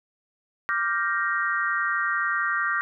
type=chord; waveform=sine; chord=G minor seventh; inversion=second; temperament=equal with one note detuned; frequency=1174.7 / 1396.9 / 1568 / 1872.2 Hz; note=D6 / F6 / G6 / Bb6; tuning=0 / 0 / 0 / +7 cents; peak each=-28 dBFS; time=0.69-2.81 s; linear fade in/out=0 ms; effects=none